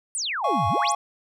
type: exponential two-way sweep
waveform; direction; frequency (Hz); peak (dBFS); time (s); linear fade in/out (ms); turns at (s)
sine; down then up; 9730 to 87.3 to 9730; -25; 0.15-0.92; 0; 0.68
type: chord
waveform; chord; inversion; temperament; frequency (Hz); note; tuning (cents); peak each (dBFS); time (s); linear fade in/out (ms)
triangle; Db major; first; just; 693 / 831.5 / 1108.7; F5 / Ab5 / Db6; -14 / +2 / 0; -27 / -23 / -22; 0.44-0.95; 5
effects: none